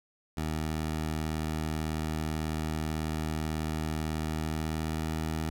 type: tone with pitch glide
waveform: 15% pulse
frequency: 78.2 to 79.2 Hz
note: D#2 to D#2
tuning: +9 to +31 cents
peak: -24 dBFS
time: 0.37-5.5 s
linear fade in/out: 5 ms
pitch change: +22 cents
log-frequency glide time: 4.22-5.15 s
effects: none